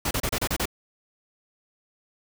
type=noise bursts; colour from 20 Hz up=pink; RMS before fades=-26 dBFS; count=7; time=0.05-0.656 s; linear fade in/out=5 ms; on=60 ms; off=31 ms; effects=none